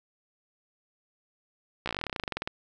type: slowing click train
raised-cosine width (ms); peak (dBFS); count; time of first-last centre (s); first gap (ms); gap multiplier
0.3; -15; 21; 1.86-2.475; 15; 1.07
effects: none